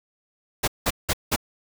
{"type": "noise bursts", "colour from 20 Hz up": "pink", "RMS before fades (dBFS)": -22, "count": 4, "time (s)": [0.63, 1.362], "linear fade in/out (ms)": 10, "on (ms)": 48, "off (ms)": 180, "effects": []}